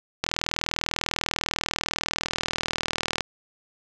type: click train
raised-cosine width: 0.2 ms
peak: -7 dBFS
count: 120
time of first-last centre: 0.24-3.208 s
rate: 40.1 Hz
effects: none